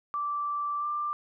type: tone with pitch glide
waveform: sine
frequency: 1168 to 1185 Hz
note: D6 to D6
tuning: -10 to +15 cents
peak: -28 dBFS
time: 0.14-1.13 s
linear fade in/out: 0 ms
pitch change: +25 cents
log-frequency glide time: 0.79-0.86 s
effects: none